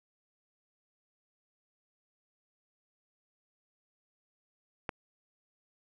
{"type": "click", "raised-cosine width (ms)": 0.5, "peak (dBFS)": -18, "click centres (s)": 4.892, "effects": []}